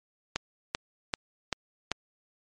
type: click train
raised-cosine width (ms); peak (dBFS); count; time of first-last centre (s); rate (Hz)
0.2; -10; 5; 0.36-1.916; 2.57
effects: MP3 48 kbps